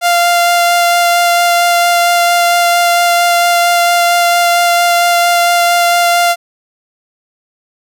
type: tone with vibrato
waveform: sawtooth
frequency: 695 Hz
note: F5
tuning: 9 cents flat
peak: -4 dBFS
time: 0.01-6.36 s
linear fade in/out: 50 ms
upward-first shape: sine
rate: 4.4 Hz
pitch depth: 8 cents each way
effects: none